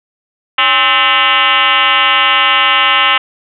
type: tone with frequency modulation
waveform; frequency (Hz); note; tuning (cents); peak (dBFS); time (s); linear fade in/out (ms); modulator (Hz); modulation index
sine; 2041; C7; -44; -7; 0.58-3.18; 5; 246; 4.6
effects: none

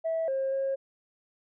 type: tone with pitch steps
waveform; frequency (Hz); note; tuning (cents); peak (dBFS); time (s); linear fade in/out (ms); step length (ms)
sine; 652 / 536 / 541; E5 / C5 / C#5; -19 / +42 / -42; -25; 0.04-0.76; 20; 240
effects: tanh soft clip ceiling -23 dBFS

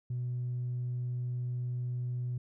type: tone with tanh clipping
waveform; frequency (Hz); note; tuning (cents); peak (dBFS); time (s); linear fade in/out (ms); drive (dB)
triangle; 123.47; B2; 0; -32; 0.1-2.38; 5; 5
effects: none

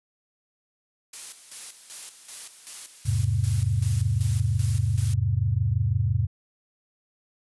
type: noise with tremolo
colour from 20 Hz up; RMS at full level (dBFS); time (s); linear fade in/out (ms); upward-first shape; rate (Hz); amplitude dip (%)
blue; -36; 1.13-5.14; 5; square; 2.6; 65
type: chord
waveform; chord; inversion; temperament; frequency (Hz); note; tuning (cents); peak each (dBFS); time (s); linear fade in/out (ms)
sine; E augmented; none; just; 82.41 / 103.01 / 128.76; E2 / G#2 / B#2; 0 / -14 / -27; -28 / -23 / -26; 3.05-6.27; 20
effects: resampled to 24000 Hz

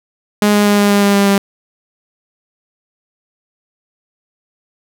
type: tone with pitch steps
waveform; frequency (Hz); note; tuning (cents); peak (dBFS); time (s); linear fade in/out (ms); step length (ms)
sawtooth; 207.7 / 206.4 / 205.1 / 203.8 / 202.5 / 201.2 / 199.93 / 198.66; G#3 / G#3 / G#3 / G#3 / G#3 / G3 / G3 / G3; 0 / -10 / -21 / -32 / -43 / +45 / +34 / +23; -5; 0.42-1.38; 2; 120
effects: none

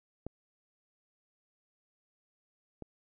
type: clicks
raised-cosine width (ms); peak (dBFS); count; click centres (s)
2; -25 / -29; 2; 0.266 / 2.823
effects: none

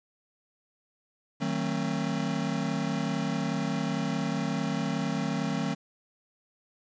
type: chord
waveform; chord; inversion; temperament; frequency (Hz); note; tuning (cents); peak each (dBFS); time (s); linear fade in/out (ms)
square; D# diminished seventh; none; just; 155.56 / 186.68 / 224 / 268.8; D#3 / F#3 / A3 / C4; 0 / +16 / +31 / +47; -34; 1.4-5.75; 20
effects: resampled to 16000 Hz + 9-bit

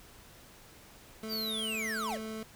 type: tone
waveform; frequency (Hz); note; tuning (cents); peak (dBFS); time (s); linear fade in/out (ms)
25% pulse; 219.4; A3; -5; -34; 1.23-2.43; 2
type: linear sweep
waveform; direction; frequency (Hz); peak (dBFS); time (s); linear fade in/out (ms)
square; down; 4838 to 452.6; -34; 1.28-2.19; 50
effects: pink hiss -55 dBFS RMS until 2.55 s

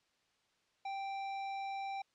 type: tone with hard clipping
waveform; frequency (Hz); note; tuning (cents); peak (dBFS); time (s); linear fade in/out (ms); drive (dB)
triangle; 784; G5; 0; -40; 0.85-2.02; 5; 16
effects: white hiss -75 dBFS RMS until 2.14 s + low-pass 5000 Hz 12 dB/octave

